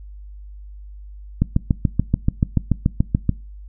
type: click train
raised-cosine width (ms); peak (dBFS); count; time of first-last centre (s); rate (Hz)
5; -3; 14; 1.42-3.293; 6.94
effects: noise-tail reverb RT60 0.3 s tail -22 dB re dry + added 50 Hz sine -35 dBFS peak until 3.68 s